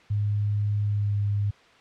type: tone with pitch glide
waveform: sine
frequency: 103.5 to 102.13 Hz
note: G#2 to G#2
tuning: -5 to -29 cents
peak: -22 dBFS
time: 0.1-1.51 s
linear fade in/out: 10 ms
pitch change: -24 cents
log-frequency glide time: 0.85-1.17 s
effects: white hiss -54 dBFS RMS until 1.8 s + low-pass 3000 Hz 12 dB/octave